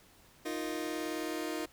sawtooth chord, Eb suspended second, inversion none, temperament just, 311.1 / 350 / 466.7 Hz, Eb4 / F4 / Bb4, 0 / +4 / +2 cents, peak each -33 / -35 / -38 dBFS, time 0.45-1.66 s, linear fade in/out 10 ms, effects pink hiss -61 dBFS RMS until 1.72 s

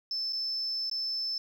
sine tone with dropouts, 5274 Hz, E8, in tune, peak -29 dBFS, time 0.11-1.38 s, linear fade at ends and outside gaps 2 ms, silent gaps 0.325-0.33 / 0.898-0.913 s, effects tanh soft clip ceiling -25 dBFS + 10-bit

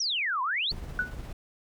sine exponential two-way sweep, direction down then up, 5920 to 968 to 4634 Hz, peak -26 dBFS, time 0-0.72 s, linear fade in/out 5 ms, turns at 0.42 s
brown noise with tremolo, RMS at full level -37 dBFS, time 0.71-1.33 s, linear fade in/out 5 ms, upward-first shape triangle, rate 17 Hz, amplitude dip 35%
sine tone with exponential decay, 1480 Hz, F#6, in tune, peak -21 dBFS, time 0.99-1.16 s, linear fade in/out 2 ms, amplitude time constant 35 ms
effects none

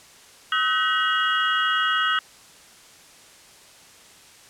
sine tone cluster, 1278 / 1514 / 1905 / 2872 / 3275 Hz, D#6 / F#6 / A#6 / F7 / G#7, +46 / +39 / +37 / +48 / -25 cents, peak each -23 / -24 / -30 / -27 / -29 dBFS, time 0.52-2.19 s, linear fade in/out 2 ms, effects white hiss -49 dBFS RMS until 4.49 s + low-pass 9000 Hz 12 dB/octave

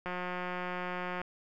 click train, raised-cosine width 0.5 ms, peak -22 dBFS, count 209, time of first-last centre 0.06-1.216 s, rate 180 Hz, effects none

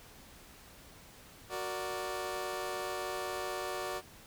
20% pulse chord, Gb augmented, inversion none, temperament equal, 370 / 466.2 / 587.3 Hz, Gb4 / Bb4 / D5, 0 / 0 / 0 cents, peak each -34 / -38 / -35 dBFS, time 1.49-4.02 s, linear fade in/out 50 ms, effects pink hiss -55 dBFS RMS until 4.26 s

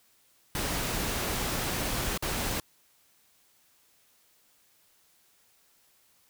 pink noise with dropouts, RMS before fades -31 dBFS, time 0.55-2.6 s, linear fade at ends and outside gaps 1 ms, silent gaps 2.176-2.224 s, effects white hiss -65 dBFS RMS until 6.29 s

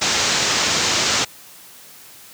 white low-pass noise, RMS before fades -19 dBFS, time 0.01-1.25 s, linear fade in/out 10 ms, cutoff 7100 Hz, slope 48 dB/octave, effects white hiss -43 dBFS RMS until 2.33 s + high-pass 80 Hz 12 dB/octave

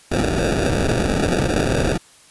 white noise with sample-and-hold, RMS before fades -19 dBFS, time 0.11-1.98 s, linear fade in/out 10 ms, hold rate 1050 Hz, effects white hiss -49 dBFS RMS until 2.3 s + resampled to 24000 Hz

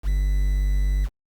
triangle tone with quantisation, 48.67 Hz, G1, 12 cents flat, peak -16 dBFS, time 0.03-1.09 s, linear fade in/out 50 ms, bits 7, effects Opus 48 kbps

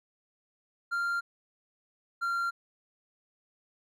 triangle tone pair in turn, 1391 / 1381.4 Hz, F6 / F6, -7 / -19 cents, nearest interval unison, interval 12 cents, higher first, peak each -26 dBFS, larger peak neither, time 0.91-1.21 / 2.21-2.51 s, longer neither, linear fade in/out 20 ms, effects none

